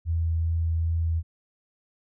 sine tone with vibrato, 82.41 Hz, E2, in tune, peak -22 dBFS, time 0.05-1.23 s, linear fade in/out 50 ms, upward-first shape triangle, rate 2.5 Hz, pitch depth 11 cents each way, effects none

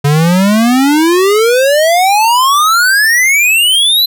square exponential sweep, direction up, 140.4 to 4089 Hz, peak -7 dBFS, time 0.04-4.06 s, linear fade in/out 10 ms, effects none

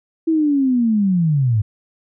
sine linear sweep, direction down, 329.6 to 100.5 Hz, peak -13 dBFS, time 0.27-1.62 s, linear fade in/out 10 ms, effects none

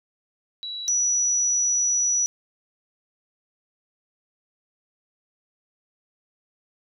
sine tone pair in turn, 3917 / 5884 Hz, B7 / F#8, -15 / -11 cents, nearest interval perfect fifth, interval 704 cents, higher second, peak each -30 / -19 dBFS, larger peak second, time 0.63-0.88 / 0.88-2.26 s, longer second, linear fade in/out 0 ms, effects none

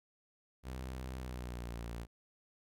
sawtooth tone with pitch glide, 64.1 to 58.1 Hz, C2 to A#1, -35 to -5 cents, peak -37 dBFS, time 0.63-2.07 s, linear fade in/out 50 ms, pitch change -170 cents, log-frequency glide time 1.17-1.76 s, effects none

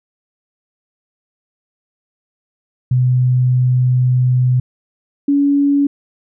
sine tone pair in turn, 126.2 / 283.3 Hz, B2 / C#4, +38 / +38 cents, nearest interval octave + major second, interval 1400 cents, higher second, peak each -10 dBFS, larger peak neither, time 2.91-4.6 / 5.28-5.87 s, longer first, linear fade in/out 5 ms, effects none

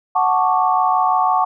sine chord, D major seventh, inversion first, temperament equal, 740 / 880 / 1108.7 / 1174.7 Hz, F#5 / A5 / C#6 / D6, 0 / 0 / 0 / 0 cents, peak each -17 / -19 / -18 / -23 dBFS, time 0.15-1.45 s, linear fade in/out 10 ms, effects none

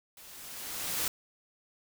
white noise with level ramp, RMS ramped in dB -52 to -30 dBFS, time 0.17-1.08 s, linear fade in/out 2 ms, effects none

